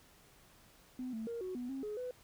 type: tone with pitch steps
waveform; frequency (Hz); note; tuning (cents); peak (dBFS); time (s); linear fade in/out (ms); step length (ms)
sine; 253.7 / 222.7 / 467.1 / 370.2 / 246.3 / 268.4 / 421.4 / 499.7; B3 / A3 / A#4 / F#4 / B3 / C4 / G#4 / B4; +47 / +21 / +3 / +1 / -5 / +44 / +25 / +20; -37; 0.99-2.11; 2; 140
effects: tanh soft clip ceiling -34 dBFS + pink hiss -63 dBFS RMS until 2.23 s